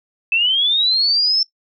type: linear sweep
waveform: sine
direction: up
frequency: 2604 to 5350 Hz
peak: -13 dBFS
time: 0.32-1.43 s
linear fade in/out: 2 ms
effects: noise-tail reverb RT60 0.1 s tail -20 dB re dry